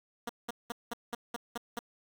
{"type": "tone bursts", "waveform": "10% pulse", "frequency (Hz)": 236.3, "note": "A#3", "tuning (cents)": 24, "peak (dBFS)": -26, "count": 8, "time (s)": [0.27, 1.792], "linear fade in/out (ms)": 5, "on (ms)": 24, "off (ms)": 190, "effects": ["9-bit"]}